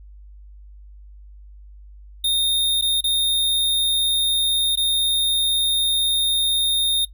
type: tone with dropouts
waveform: square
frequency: 3678 Hz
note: A#7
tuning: 24 cents flat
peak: -18 dBFS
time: 2.24-7.05 s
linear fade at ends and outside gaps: 5 ms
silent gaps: 2.813-2.822 / 3.008-3.04 / 4.756-4.772 s
effects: noise-tail reverb RT60 0.1 s tail -18 dB re dry + added 50 Hz sine -40 dBFS peak until 7.13 s